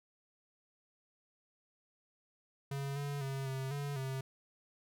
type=tone with pitch steps; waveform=square; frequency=138.9 / 142.7 / 135.6 / 133.2 / 142.8 / 133.1 Hz; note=C#3 / D3 / C#3 / C3 / D3 / C3; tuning=+4 / -49 / -38 / +31 / -48 / +30 cents; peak=-37 dBFS; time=2.71-4.21 s; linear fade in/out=5 ms; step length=250 ms; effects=none